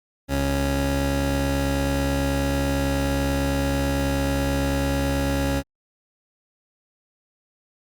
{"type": "tone pair together", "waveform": "25% pulse", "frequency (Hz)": [69.17, 276.7], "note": ["C#2", "C#4"], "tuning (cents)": [-3, -3], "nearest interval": "2 octaves", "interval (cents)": 2400, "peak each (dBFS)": -20, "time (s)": [0.28, 5.63], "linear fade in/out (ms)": 50, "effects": ["Opus 48 kbps"]}